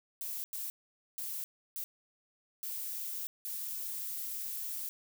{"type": "noise bursts at uneven times", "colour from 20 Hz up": "violet", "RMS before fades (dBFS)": -39, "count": 6, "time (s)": [[0.21, 0.44], [0.53, 0.7], [1.18, 1.44], [1.76, 1.84], [2.63, 3.27], [3.45, 4.89]], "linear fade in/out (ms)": 0, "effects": []}